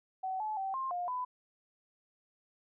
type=tone with pitch steps; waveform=sine; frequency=756 / 860 / 772 / 1058 / 710 / 1000 Hz; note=F#5 / A5 / G5 / C6 / F5 / B5; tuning=+37 / -40 / -27 / +19 / +28 / +21 cents; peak=-33 dBFS; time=0.23-1.25 s; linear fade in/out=10 ms; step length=170 ms; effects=none